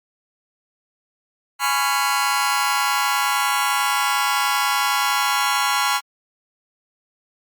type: chord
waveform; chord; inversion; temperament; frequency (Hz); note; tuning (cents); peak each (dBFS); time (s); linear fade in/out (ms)
sawtooth; C# dominant seventh; second; just; 831.5 / 997.9 / 1108.7 / 1385.9; G#5 / B5 / C#6 / E#6; +2 / +18 / 0 / -14; -20; 1.59-6.01; 50
effects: Opus 48 kbps